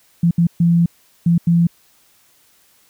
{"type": "tone bursts at uneven times", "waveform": "sine", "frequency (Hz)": 170, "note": "F3", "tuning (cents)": -46, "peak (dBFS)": -10, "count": 5, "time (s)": [[0.23, 0.31], [0.38, 0.47], [0.6, 0.86], [1.26, 1.38], [1.47, 1.67]], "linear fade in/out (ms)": 5, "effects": ["white hiss -55 dBFS RMS until 2.89 s"]}